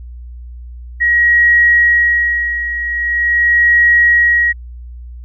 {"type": "tone with tremolo", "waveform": "sine", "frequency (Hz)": 1900, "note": "A#6", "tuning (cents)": 33, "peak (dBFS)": -6, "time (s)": [1, 4.53], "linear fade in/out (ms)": 20, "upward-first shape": "sine", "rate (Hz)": 0.43, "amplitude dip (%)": 70, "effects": ["added 60 Hz sine -28 dBFS peak until 5.24 s"]}